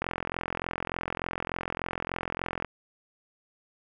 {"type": "click train", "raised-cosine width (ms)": 0.5, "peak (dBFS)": -15, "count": 115, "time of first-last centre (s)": [0.02, 2.647], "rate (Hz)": 43.4, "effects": []}